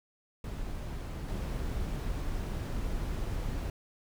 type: noise with level steps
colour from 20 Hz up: brown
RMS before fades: -37 / -34 dBFS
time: 0.44-3.7 s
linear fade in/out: 2 ms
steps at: 1.28 s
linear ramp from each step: 5 ms
effects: none